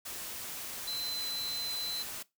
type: tone in noise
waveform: sine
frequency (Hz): 4051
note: B7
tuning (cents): +43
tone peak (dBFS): -34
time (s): 0.87-2.03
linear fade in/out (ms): 10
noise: white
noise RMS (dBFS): -41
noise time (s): 0.05-2.23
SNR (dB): +4
effects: noise-tail reverb RT60 0.2 s tail -20 dB re dry